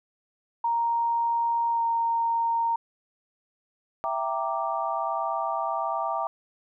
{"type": "tone with pitch glide", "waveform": "sine", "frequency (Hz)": [932.3, 924.3], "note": ["A#5", "A#5"], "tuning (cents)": [0, -15], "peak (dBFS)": -22, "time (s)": [0.64, 2.76], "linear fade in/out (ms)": 5, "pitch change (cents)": -15, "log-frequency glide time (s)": [1.7, 1.83]}
{"type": "chord", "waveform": "sine", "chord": "E half-diminished seventh", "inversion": "none", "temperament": "equal with one note detuned", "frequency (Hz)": [662.7, 784, 932.3, 1174.7], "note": ["E5", "G5", "Bb5", "D6"], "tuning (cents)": [9, 0, 0, 0], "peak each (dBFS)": -31, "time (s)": [4.04, 6.27], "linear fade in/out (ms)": 0}
{"effects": []}